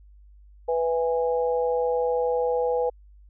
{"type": "harmonic tone", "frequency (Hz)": 164.81, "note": "E3", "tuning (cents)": 0, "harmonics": [3, 4, 5], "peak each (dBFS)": [-22, -33, -29], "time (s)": [0.68, 2.9], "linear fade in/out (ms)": 10, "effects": ["added 50 Hz sine -48 dBFS peak until 3.29 s"]}